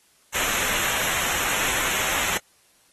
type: noise with comb filter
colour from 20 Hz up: pink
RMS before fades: -25 dBFS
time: 0.34-2.38 s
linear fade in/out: 10 ms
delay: 0.21 ms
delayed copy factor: -0.8
effects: white hiss -60 dBFS RMS until 2.92 s + AAC 32 kbps